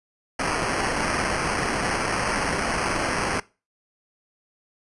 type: noise with sample-and-hold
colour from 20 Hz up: white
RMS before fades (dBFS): -25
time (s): 0.39-3.4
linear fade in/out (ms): 5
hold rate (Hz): 3675
effects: noise-tail reverb RT60 0.3 s tail -21 dB re dry + resampled to 24000 Hz